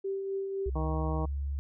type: tone with tremolo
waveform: sine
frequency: 390 Hz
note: G4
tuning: 9 cents flat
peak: -29 dBFS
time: 0.04-0.7 s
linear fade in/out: 10 ms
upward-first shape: triangle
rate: 3.9 Hz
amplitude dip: 40%
type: tone with pitch glide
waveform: sine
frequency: 65 to 70.07 Hz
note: C2 to C#2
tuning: -11 to +19 cents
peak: -30 dBFS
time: 0.66-1.59 s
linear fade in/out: 0 ms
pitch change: +130 cents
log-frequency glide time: 0.78-0.89 s
type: harmonic tone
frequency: 157.2 Hz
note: D#3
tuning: 18 cents sharp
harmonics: 1 / 2 / 3 / 4 / 5 / 6 / 7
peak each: -34 / -37 / -39 / -40 / -41 / -42 / -42 dBFS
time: 0.75-1.26 s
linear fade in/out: 10 ms
effects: none